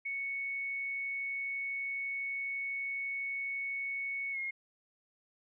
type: tone with pitch glide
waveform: sine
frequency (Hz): 2217 to 2149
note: C#7 to C7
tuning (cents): 0 to +46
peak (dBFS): -34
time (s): 0.05-4.51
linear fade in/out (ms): 10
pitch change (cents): -54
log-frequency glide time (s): 4.32-4.38
effects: none